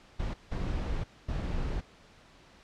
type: noise bursts at uneven times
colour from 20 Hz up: brown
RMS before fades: -32 dBFS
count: 3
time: 0.19-0.34 / 0.51-1.04 / 1.28-1.81 s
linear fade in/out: 10 ms
effects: pink hiss -57 dBFS RMS until 2.63 s + low-pass 5000 Hz 12 dB/octave